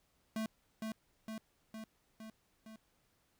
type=tone with echo; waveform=square; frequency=220 Hz; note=A3; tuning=in tune; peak=-36 dBFS; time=0.36-0.46 s; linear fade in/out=2 ms; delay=460 ms; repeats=5; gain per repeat=-3 dB; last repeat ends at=2.76 s; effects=pink hiss -75 dBFS RMS until 3.39 s